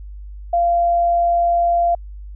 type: tone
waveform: sine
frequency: 690 Hz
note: F5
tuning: 21 cents flat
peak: -13 dBFS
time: 0.53-1.95 s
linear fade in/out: 5 ms
effects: added 50 Hz sine -31 dBFS peak until 2.35 s